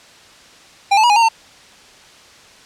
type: tone with pitch steps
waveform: square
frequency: 798 / 870 / 961 / 829 / 924 / 903 Hz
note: G5 / A5 / B5 / G#5 / A#5 / A5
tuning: +31 / -20 / -48 / -3 / -16 / +45 cents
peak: -10 dBFS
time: 0.91-1.288 s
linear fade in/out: 10 ms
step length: 63 ms
effects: white hiss -44 dBFS RMS until 2.65 s + low-pass 6000 Hz 12 dB/octave